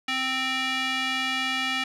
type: tone with band-pass filter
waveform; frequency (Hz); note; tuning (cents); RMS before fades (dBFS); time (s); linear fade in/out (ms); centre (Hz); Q
square; 261.6; C4; 0; -27; 0.08-1.84; 5; 2600; 1.9
effects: none